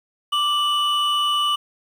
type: tone pair together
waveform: triangle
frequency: 1174.7 / 2960 Hz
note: D6 / F#7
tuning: 0 / 0 cents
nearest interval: octave + major third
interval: 1600 cents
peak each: -19 dBFS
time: 0.32-1.56 s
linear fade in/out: 10 ms
effects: 8-bit